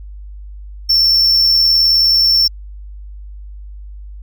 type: tone with amplitude modulation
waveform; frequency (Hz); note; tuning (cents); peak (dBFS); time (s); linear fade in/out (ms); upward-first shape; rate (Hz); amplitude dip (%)
triangle; 5410; E8; +44; -6; 0.89-2.48; 10; sine; 79; 35
effects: added 50 Hz sine -29 dBFS peak until 4.22 s